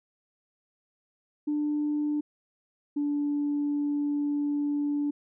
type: tone pair in turn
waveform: sine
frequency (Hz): 296.9 / 290.5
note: D4 / D4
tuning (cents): +19 / -19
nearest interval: unison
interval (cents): 38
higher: first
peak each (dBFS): -24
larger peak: neither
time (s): 1.47-2.21 / 2.96-5.11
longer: second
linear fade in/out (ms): 10
effects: tanh soft clip ceiling -21 dBFS